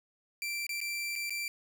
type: tone with dropouts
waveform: sawtooth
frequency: 2349 Hz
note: D7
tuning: in tune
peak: -30 dBFS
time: 0.42-1.48 s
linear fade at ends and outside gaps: 1 ms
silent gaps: 0.667-0.692 / 0.804-0.813 / 1.155-1.16 / 1.296-1.305 s
effects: none